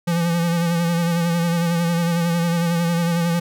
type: tone with vibrato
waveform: square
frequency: 170 Hz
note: F3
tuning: 46 cents flat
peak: -18 dBFS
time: 0.07-3.4 s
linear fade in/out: 10 ms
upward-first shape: sine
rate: 11 Hz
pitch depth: 37 cents each way
effects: none